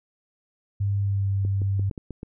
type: tone with pitch glide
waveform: sine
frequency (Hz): 100 to 98.23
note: G2 to G2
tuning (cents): +35 to +4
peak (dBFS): -21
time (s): 0.8-1.9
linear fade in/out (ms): 10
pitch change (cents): -31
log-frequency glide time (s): 1.01-1.27
type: clicks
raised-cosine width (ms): 3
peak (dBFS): -22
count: 7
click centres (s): 1.45 / 1.618 / 1.795 / 1.912 / 1.978 / 2.107 / 2.231
effects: none